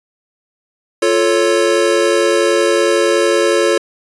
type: chord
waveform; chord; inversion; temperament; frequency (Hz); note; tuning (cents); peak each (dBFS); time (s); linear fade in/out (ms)
square; F augmented; none; equal; 349.2 / 440 / 554.4; F4 / A4 / C#5; 0 / 0 / 0; -16; 1.02-3.78; 5
effects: resampled to 24000 Hz